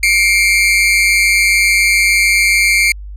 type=tone pair together; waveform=40% pulse; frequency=2138 / 2331 Hz; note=C7 / D7; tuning=+37 / -14 cents; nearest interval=minor second; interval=149 cents; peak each=-11 dBFS; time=0.03-2.92 s; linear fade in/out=2 ms; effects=added 50 Hz sine -26 dBFS peak until 3.16 s + low-pass 12000 Hz 12 dB/octave